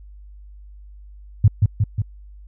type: tone with echo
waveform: sine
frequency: 103.83 Hz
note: G#2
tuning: in tune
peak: -7 dBFS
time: 1.44-1.48 s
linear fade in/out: 5 ms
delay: 180 ms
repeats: 3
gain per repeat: -3 dB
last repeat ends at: 2.02 s
effects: added 50 Hz sine -39 dBFS peak until 2.47 s